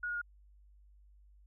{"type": "tone with pitch steps", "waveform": "sine", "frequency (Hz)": [1448, 1436.3, 1424.8], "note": ["F#6", "F6", "F6"], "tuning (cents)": [-38, 48, 34], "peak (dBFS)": -34, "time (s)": [0.03, 0.216], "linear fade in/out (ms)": 5, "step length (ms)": 62, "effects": ["added 50 Hz sine -58 dBFS peak until 1.46 s"]}